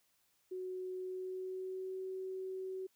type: tone with pitch glide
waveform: sine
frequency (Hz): 369.9 to 377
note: F#4 to F#4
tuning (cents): 0 to +32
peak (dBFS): -39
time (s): 0.51-2.87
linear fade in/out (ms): 10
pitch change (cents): +32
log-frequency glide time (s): 0.96-1.99
effects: white hiss -75 dBFS RMS until 2.95 s